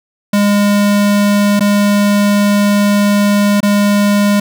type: tone with dropouts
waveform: square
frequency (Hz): 204.2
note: G#3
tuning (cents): -29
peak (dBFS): -9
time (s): 0.33-4.4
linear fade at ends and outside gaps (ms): 5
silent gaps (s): 1.595-1.606 / 3.605-3.629
effects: none